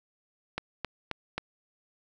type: click train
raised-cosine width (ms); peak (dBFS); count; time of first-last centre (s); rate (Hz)
0.3; -15; 4; 0.58-1.38; 3.75
effects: none